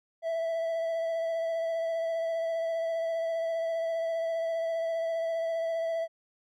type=tone with vibrato; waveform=triangle; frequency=659.3 Hz; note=E5; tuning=in tune; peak=-26 dBFS; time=0.22-6.08 s; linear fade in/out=50 ms; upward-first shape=sine; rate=15 Hz; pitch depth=17 cents each way; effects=none

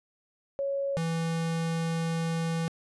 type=tone pair in turn; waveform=sine / square; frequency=554.4 / 164.82 Hz; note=C#5 / E3; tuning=0 / 0 cents; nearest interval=octave + major sixth; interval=2100 cents; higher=first; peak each=-27 / -28 dBFS; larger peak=first; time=0.59-0.97 / 0.97-2.68 s; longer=second; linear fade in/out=0 ms; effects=resampled to 24000 Hz

